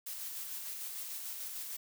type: noise with tremolo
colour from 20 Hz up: blue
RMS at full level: -41 dBFS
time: 0.06-1.77 s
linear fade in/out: 10 ms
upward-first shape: square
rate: 6.7 Hz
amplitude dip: 25%
effects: none